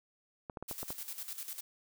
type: clicks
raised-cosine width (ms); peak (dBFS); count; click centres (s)
1; -27; 6; 0.498 / 0.572 / 0.626 / 0.712 / 0.83 / 0.905
type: noise with tremolo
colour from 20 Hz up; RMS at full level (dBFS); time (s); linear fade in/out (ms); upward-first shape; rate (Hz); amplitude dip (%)
blue; -41; 0.68-1.61; 10; square; 10; 65
effects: none